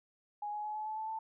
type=tone with pitch steps; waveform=sine; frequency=830.6 / 839.3 / 848.1 / 856.9 / 865.9 / 874.9 / 884.1 Hz; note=G#5 / G#5 / G#5 / A5 / A5 / A5 / A5; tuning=0 / +18 / +36 / -46 / -28 / -10 / +8 cents; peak=-36 dBFS; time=0.42-1.19 s; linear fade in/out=5 ms; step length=110 ms; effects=none